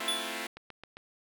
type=chord; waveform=5% pulse; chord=F major seventh; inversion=first; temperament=equal; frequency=220 / 261.6 / 329.6 / 349.2 Hz; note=A3 / C4 / E4 / F4; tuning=0 / 0 / 0 / 0 cents; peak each=-29 dBFS; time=0-0.47 s; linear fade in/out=5 ms
type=tone with exponential decay; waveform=square; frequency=3449 Hz; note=A7; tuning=35 cents flat; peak=-26 dBFS; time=0.08-0.47 s; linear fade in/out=1 ms; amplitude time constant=84 ms
type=click train; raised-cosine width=0.3 ms; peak=-29 dBFS; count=4; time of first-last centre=0.57-0.969 s; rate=7.51 Hz
effects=none